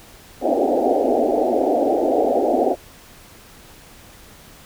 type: band-pass noise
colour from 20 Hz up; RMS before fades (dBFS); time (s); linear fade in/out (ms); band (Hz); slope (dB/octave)
white; -18; 0.41-2.76; 50; 240 to 780; 96
effects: pink hiss -45 dBFS RMS until 4.65 s